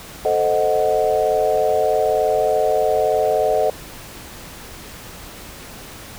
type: chord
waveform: sine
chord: A diminished seventh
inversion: none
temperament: equal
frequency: 440 / 523.3 / 622.3 / 740 Hz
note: A4 / C5 / Eb5 / Gb5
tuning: 0 / 0 / 0 / 0 cents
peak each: -20 / -22 / -19 / -21 dBFS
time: 0.25-3.7 s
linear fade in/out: 2 ms
effects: pink hiss -37 dBFS RMS until 6.18 s